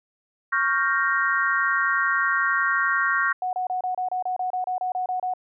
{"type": "chord", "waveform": "sine", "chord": "G half-diminished seventh", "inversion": "second", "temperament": "equal", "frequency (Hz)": [1108.7, 1396.9, 1568, 1864.7], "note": ["Db6", "F6", "G6", "Bb6"], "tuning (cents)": [0, 0, 0, 0], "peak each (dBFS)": -25, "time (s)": [0.52, 3.33], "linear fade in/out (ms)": 10}
{"type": "tone bursts", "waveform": "sine", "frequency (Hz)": 736, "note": "F#5", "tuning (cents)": -9, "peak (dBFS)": -23, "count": 14, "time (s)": [3.42, 5.337], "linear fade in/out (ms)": 2, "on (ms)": 110, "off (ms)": 29}
{"effects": []}